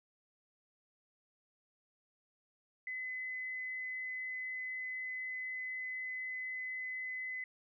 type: tone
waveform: sine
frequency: 2024 Hz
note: B6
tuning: 42 cents sharp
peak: -38 dBFS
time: 2.87-7.44 s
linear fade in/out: 2 ms
effects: none